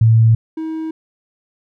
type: tone pair in turn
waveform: sine / triangle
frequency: 112.8 / 319 Hz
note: A2 / D#4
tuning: +44 / +43 cents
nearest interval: octave + tritone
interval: 1799 cents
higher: second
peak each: -7 / -19 dBFS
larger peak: first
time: 0.01-0.35 / 0.57-0.91 s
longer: neither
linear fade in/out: 5 ms
effects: none